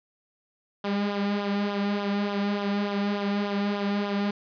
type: tone with flanger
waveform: sawtooth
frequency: 202.6 Hz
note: G#3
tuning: 43 cents flat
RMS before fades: -27 dBFS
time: 0.84-4.31 s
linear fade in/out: 5 ms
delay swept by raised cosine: 0.43 to 3.13 ms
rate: 3.4 Hz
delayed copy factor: -0.6
effects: resampled to 11025 Hz + 9-bit